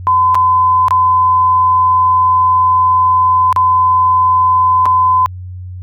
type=tone with dropouts; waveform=sine; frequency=1017 Hz; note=C6; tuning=50 cents flat; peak=-7 dBFS; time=0.07-5.26 s; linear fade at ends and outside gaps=0 ms; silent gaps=0.346-0.353 / 0.883-0.908 / 3.527-3.562 / 4.856-4.862 s; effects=added 91 Hz sine -24 dBFS peak until 5.82 s